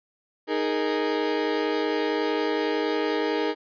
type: chord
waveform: 35% pulse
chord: D# suspended fourth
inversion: none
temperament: equal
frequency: 311.1 / 415.3 / 466.2 Hz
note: D#4 / G#4 / A#4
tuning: 0 / 0 / 0 cents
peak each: -26 dBFS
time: 0.47-3.55 s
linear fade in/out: 50 ms
effects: resampled to 11025 Hz